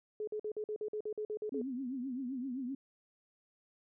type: tone bursts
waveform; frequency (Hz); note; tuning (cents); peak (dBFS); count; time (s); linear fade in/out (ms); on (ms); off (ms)
sine; 425.6; G#4; +42; -35; 12; 0.2-1.616; 2; 74; 48
type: tone with vibrato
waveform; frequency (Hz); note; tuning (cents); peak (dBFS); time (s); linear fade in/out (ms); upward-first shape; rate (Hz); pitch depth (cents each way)
sine; 257.6; C4; -27; -36; 1.52-2.75; 5; triangle; 7.7; 150
effects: none